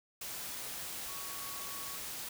sine tone in noise, 1117 Hz, C#6, 13 cents sharp, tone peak -49 dBFS, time 1.08-1.97 s, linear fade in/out 5 ms, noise white, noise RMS -42 dBFS, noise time 0.21-2.29 s, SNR -10 dB, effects none

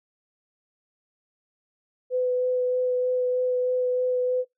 sine tone with vibrato, 502 Hz, B4, 28 cents sharp, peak -21 dBFS, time 2.1-4.45 s, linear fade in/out 50 ms, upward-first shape sine, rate 3.2 Hz, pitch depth 10 cents each way, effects noise-tail reverb RT60 0.2 s tail -25 dB re dry

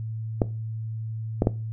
clicks, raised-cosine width 2 ms, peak -6 dBFS, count 3, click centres 0.418 / 1.421 / 1.471 s, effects noise-tail reverb RT60 0.3 s tail -17 dB re dry + added 111 Hz sine -29 dBFS peak until 1.72 s

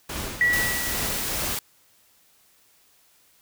pink noise with tremolo, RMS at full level -30 dBFS, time 0.09-1.55 s, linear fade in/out 5 ms, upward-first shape triangle, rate 2.4 Hz, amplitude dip 60%
sine tone with exponential decay, 1942 Hz, B6, 30 cents flat, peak -15 dBFS, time 0.41-1.43 s, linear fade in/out 1 ms, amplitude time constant 220 ms
white noise, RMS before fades -29 dBFS, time 0.53-1.59 s, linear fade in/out 2 ms
effects white hiss -60 dBFS RMS until 3.41 s

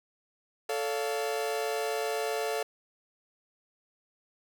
40% pulse chord, A augmented, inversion none, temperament equal with one note detuned, 440 / 567.7 / 698.5 Hz, A4 / C#5 / E#5, 0 / +41 / 0 cents, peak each -31 / -35 / -34 dBFS, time 0.69-2.63 s, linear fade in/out 5 ms, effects none

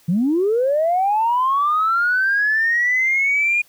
sine linear sweep, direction up, 156.9 to 2445 Hz, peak -14 dBFS, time 0.08-3.62 s, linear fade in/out 10 ms, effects tanh soft clip ceiling -10 dBFS + white hiss -54 dBFS RMS until 3.68 s

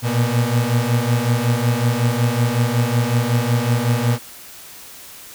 35% pulse beating tone pair, 117 / 122.4 Hz, A#2 / B2, +7 / -15 cents, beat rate 5.4 Hz, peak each -17 dBFS, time 0.02-4.19 s, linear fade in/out 50 ms, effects white hiss -39 dBFS RMS until 5.34 s

